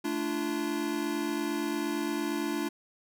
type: chord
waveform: square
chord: D minor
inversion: second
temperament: equal with one note detuned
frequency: 220 / 293.7 / 342.4 Hz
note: A3 / D4 / F4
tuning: 0 / 0 / -34 cents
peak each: -38 / -33 / -34 dBFS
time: 0.04-2.69 s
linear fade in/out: 10 ms
effects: none